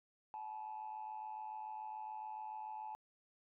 sine tone with amplitude modulation, 863 Hz, A5, 34 cents flat, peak -39 dBFS, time 0.34-2.95 s, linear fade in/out 0 ms, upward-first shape sine, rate 107 Hz, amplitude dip 75%, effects tanh soft clip ceiling -38 dBFS

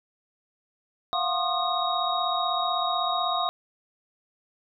sine tone cluster, 692 / 728 / 1067 / 1226 / 3774 Hz, F5 / F#5 / C6 / D#6 / A#7, -16 / -28 / +34 / -26 / +21 cents, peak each -30 dBFS, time 1.13-3.49 s, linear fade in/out 0 ms, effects none

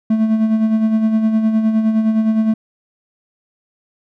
triangle tone with tremolo, 220 Hz, A3, in tune, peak -8 dBFS, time 0.1-2.54 s, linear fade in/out 5 ms, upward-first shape sine, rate 9.7 Hz, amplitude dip 50%, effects none

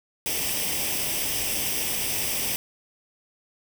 white noise with comb filter, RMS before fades -27 dBFS, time 0.26-2.56 s, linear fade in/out 0 ms, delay 0.36 ms, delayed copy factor +0.65, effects none

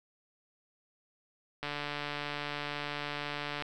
click train, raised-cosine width 0.3 ms, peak -20 dBFS, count 292, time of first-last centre 1.63-3.623 s, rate 146 Hz, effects none

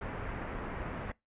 pink low-pass noise, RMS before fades -39 dBFS, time 0.01-1.12 s, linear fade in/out 5 ms, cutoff 2100 Hz, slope 24 dB/octave, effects noise-tail reverb RT60 0.2 s tail -23 dB re dry + resampled to 8000 Hz

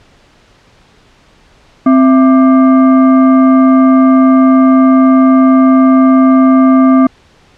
sine tone with frequency modulation, 261.6 Hz, C4, in tune, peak -3 dBFS, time 1.86-7.07 s, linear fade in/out 5 ms, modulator 924 Hz, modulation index 0.55, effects pink hiss -46 dBFS RMS until 7.57 s + low-pass 5000 Hz 12 dB/octave

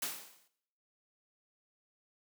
white noise with exponential decay, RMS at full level -34 dBFS, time 0.02-0.48 s, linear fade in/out 5 ms, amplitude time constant 100 ms, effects noise-tail reverb RT60 0.7 s tail -17 dB re dry + high-pass 200 Hz 12 dB/octave

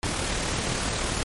pink noise with amplitude modulation, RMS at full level -26 dBFS, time 0.03-1.23 s, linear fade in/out 0 ms, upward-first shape sine, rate 37.8 Hz, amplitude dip 30%, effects MP3 48 kbps

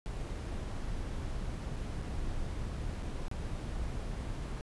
brown noise with dropouts, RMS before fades -37 dBFS, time 0.06-4.61 s, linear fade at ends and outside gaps 0 ms, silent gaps 1.761-1.765 / 2.018-2.023 / 3.024-3.03 / 3.282-3.314 s, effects resampled to 24000 Hz

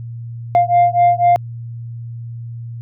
sine beating tone pair, 698.5 / 702.5 Hz, F5 / F5, 0 / +10 cents, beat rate 4 Hz, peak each -11 dBFS, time 0.55-1.36 s, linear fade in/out 0 ms, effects tanh soft clip ceiling -6 dBFS + added 117 Hz sine -26 dBFS peak until 2.81 s

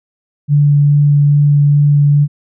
sine tone with vibrato, 145.1 Hz, D3, 21 cents flat, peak -6 dBFS, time 0.48-2.28 s, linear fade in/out 50 ms, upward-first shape sine, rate 2.4 Hz, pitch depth 8 cents each way, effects none

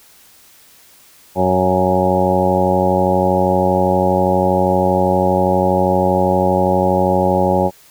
harmonic tone with a mistuned harmonic, 92.5 Hz, F#2, in tune, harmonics 1 / 2 / 3 / 4 / 5 / 6 / 7 / 8 / 9 / 10, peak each -23 / -19 / -25 / -20 / -25 / -17 / -25 / -26 / -18 / -28 dBFS, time 1.35-7.71 s, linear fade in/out 50 ms, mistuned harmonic 7, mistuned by +31 cents, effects white hiss -47 dBFS RMS until 7.9 s

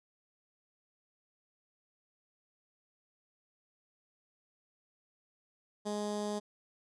15% pulse tone with notch filter, 208.2 Hz, G#3, 5 cents sharp, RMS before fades -36 dBFS, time 5.85-6.4 s, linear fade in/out 20 ms, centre 2200 Hz, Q 0.97, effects resampled to 22050 Hz

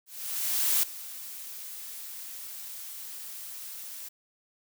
blue noise with ADSR envelope, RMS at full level -24 dBFS, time 0.06-4.09 s, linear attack 770 ms, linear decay 6 ms, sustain -17 dB, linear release 10 ms, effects none

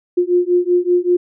sine beating tone pair, 352.7 / 357.9 Hz, F4 / F4, +17 / +42 cents, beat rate 5.2 Hz, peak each -15 dBFS, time 0.17-1.17 s, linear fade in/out 10 ms, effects none

